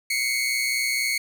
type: tone pair together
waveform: sawtooth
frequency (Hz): 2093 / 2217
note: C7 / C#7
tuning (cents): 0 / 0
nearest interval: minor second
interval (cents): 100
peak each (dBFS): -25 / -20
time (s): 0.1-1.18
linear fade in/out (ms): 5
effects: none